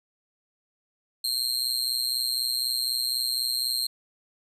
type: tone with amplitude modulation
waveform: sawtooth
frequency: 4194 Hz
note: C8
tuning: 3 cents sharp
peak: -18 dBFS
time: 1.24-3.87 s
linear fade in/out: 5 ms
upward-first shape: sine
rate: 124 Hz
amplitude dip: 95%
effects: resampled to 32000 Hz